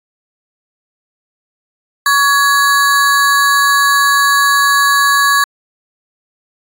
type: ring-modulated tone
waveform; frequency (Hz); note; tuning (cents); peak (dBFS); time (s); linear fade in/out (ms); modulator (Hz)
square; 1401; F6; +5; -6; 2.06-5.44; 2; 278
effects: AAC 64 kbps